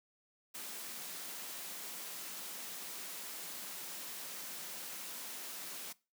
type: high-pass noise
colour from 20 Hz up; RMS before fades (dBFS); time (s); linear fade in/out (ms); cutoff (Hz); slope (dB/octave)
white; -45; 0.54-5.93; 10; 150; 96
effects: noise-tail reverb RT60 0.3 s tail -21 dB re dry